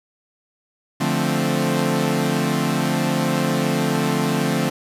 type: chord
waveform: sawtooth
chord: D minor seventh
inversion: none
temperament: equal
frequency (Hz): 146.83 / 174.61 / 220 / 261.6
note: D3 / F3 / A3 / C4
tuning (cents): 0 / 0 / 0 / 0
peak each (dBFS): -20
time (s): 1-4.7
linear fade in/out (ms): 10
effects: resampled to 32000 Hz + 8-bit